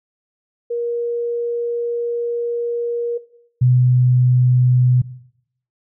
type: tone pair in turn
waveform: sine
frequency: 473.3 / 125.36 Hz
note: A#4 / B2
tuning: +26 / +26 cents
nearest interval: octave + major seventh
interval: 2300 cents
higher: first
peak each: -19 / -10 dBFS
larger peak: second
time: 0.7-3.18 / 3.61-5.02 s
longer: first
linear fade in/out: 10 ms
effects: noise-tail reverb RT60 0.7 s tail -17 dB re dry